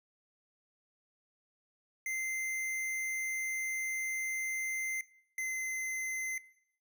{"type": "tone pair in turn", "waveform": "square", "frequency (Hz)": [2080, 2060], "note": ["C7", "C7"], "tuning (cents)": [-11, -28], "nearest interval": "unison", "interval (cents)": 17, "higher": "first", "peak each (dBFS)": [-35, -34], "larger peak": "second", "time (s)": [[2.06, 5.01], [5.38, 6.38]], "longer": "first", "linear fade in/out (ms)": 2, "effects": ["noise-tail reverb RT60 0.7 s tail -19 dB re dry"]}